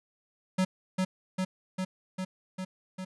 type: tone with echo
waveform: square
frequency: 186.6 Hz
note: F#3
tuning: 15 cents sharp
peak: -24 dBFS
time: 0.58-0.65 s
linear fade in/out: 10 ms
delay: 400 ms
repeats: 6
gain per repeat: -2 dB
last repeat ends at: 3.05 s
effects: resampled to 24000 Hz